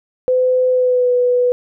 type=tone with pitch glide; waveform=sine; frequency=508 to 493.5 Hz; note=B4 to B4; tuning=+49 to -1 cents; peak=-11 dBFS; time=0.28-1.52 s; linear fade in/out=0 ms; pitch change=-50 cents; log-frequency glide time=0.7-1.12 s; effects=none